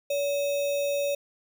sine tone with sample-and-hold, 569 Hz, C#5, 45 cents sharp, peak -24 dBFS, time 0.1-1.15 s, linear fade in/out 5 ms, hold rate 3150 Hz, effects none

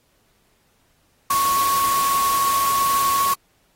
sine tone in noise, 1106 Hz, C#6, 4 cents flat, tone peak -17 dBFS, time 1.3-3.34 s, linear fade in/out 5 ms, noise white, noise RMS -26 dBFS, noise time 1.3-3.34 s, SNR +6 dB, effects pink hiss -63 dBFS RMS until 3.75 s + AAC 48 kbps

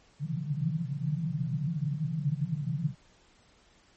white band-pass noise, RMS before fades -31 dBFS, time 0.19-2.95 s, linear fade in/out 50 ms, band 130 to 170 Hz, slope 96 dB/octave, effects pink hiss -62 dBFS RMS until 3.96 s + MP3 32 kbps

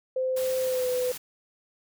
sine tone with pitch glide, 517 to 501.7 Hz, C5 to B4, -21 to +27 cents, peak -24 dBFS, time 0.16-1.12 s, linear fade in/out 5 ms, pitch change -52 cents, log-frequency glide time 0.63-0.9 s
white noise, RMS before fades -38 dBFS, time 0.36-1.18 s, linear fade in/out 10 ms
effects none

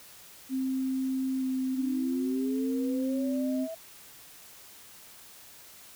sine tone with vibrato, 261.6 Hz, C4, in tune, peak -27 dBFS, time 0.49-3.68 s, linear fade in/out 50 ms, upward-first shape square, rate 0.54 Hz, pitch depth 8 cents each way
sine linear sweep, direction up, 266.7 to 659.3 Hz, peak -35 dBFS, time 1.74-3.75 s, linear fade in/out 10 ms
effects white hiss -51 dBFS RMS until 5.95 s

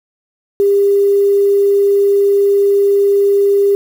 sine tone with quantisation, 400.8 Hz, G4, 38 cents sharp, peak -8 dBFS, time 0.6-3.75 s, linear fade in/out 0 ms, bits 6, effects none

